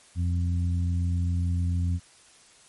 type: harmonic tone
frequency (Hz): 87.31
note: F2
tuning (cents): 0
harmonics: 1 / 2 / 3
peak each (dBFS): -23 / -33 / -39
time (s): 0.15-2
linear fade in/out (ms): 50
effects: white hiss -55 dBFS RMS until 2.68 s + MP3 48 kbps